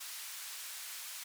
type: band-pass noise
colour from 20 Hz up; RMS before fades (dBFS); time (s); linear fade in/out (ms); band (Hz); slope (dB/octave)
white; -45; 0-1.24; 10; 1200 to 13000; 12
effects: none